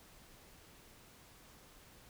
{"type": "silence", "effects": ["pink hiss -60 dBFS RMS until 2.09 s"]}